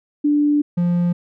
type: tone pair in turn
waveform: sine / triangle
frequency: 293.7 / 174.64 Hz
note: D4 / F3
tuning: 0 / 0 cents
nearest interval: major sixth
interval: 900 cents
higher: first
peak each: -13 dBFS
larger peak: neither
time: 0.24-0.62 / 0.77-1.13 s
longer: first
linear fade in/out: 10 ms
effects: none